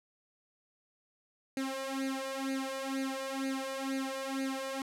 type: tone with flanger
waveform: sawtooth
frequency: 268.1 Hz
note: C4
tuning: 42 cents sharp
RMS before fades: -36 dBFS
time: 1.57-4.82 s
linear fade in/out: 2 ms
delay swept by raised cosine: 0.45 to 2.05 ms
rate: 2.1 Hz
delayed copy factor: +0.85
effects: low-pass 12000 Hz 12 dB/octave